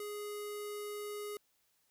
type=tone with low-pass filter; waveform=square; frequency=415.3 Hz; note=G#4; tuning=in tune; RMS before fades=-42 dBFS; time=0-1.37 s; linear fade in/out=2 ms; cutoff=12000 Hz; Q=3.6; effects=white hiss -75 dBFS RMS until 1.9 s

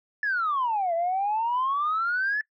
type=exponential two-way sweep; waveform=sine; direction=down then up; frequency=1746 to 659.3 to 1746 Hz; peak=-22 dBFS; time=0.23-2.41 s; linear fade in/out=2 ms; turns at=0.94 s; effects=noise-tail reverb RT60 0.1 s tail -21 dB re dry + tanh soft clip ceiling -19 dBFS

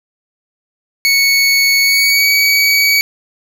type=tone with pitch glide; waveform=25% pulse; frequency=2217 to 2264 Hz; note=C#7 to C#7; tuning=0 to +36 cents; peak=-5 dBFS; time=1.05-3.01 s; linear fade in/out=0 ms; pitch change=+36 cents; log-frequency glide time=1.82-2.28 s; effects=none

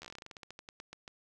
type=slowing click train; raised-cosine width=0.2 ms; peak=-29 dBFS; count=20; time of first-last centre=0.02-1.079 s; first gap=12 ms; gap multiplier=1.15; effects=none

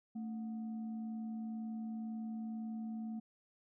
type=tone with frequency modulation; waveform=sine; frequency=222.5 Hz; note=A3; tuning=20 cents sharp; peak=-39 dBFS; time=0.15-3.2 s; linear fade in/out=10 ms; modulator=507 Hz; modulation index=0.24; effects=none

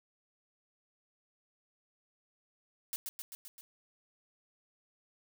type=noise with echo; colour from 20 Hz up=blue; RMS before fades=-37 dBFS; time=2.93-2.96 s; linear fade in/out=0 ms; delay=130 ms; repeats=5; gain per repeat=-3 dB; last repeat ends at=3.61 s; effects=none

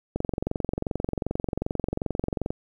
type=click train; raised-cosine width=2 ms; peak=-13 dBFS; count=54; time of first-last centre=0.16-2.505 s; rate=22.6 Hz; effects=9-bit

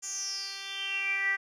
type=tone with band-pass filter sweep; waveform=10% pulse; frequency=392 Hz; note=G4; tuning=in tune; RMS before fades=-33 dBFS; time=0.02-1.37 s; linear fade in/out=20 ms; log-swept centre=7200 to 1800 Hz; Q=9.3; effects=none

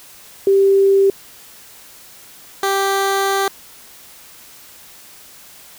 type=tone pair in turn; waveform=sine / 15% pulse; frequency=392 / 392 Hz; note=G4 / G4; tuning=0 / 0 cents; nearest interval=unison; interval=0 cents; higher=neither; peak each=-9 dBFS; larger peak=neither; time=0.47-1.1 / 2.63-3.48 s; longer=second; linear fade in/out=2 ms; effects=white hiss -42 dBFS RMS until 5.78 s

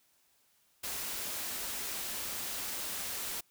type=band-stop noise; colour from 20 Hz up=white; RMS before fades=-38 dBFS; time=0.83-3.41 s; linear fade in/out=10 ms; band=110 to 160 Hz; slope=96 dB/octave; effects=white hiss -70 dBFS RMS until 3.5 s

